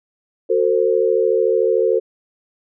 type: chord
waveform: sine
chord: F# diminished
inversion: none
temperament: equal with one note detuned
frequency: 370 / 449.8 / 523.3 Hz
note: F#4 / A4 / C5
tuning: 0 / +38 / 0 cents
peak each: -19 / -16 / -19 dBFS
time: 0.49-2 s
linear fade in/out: 20 ms
effects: none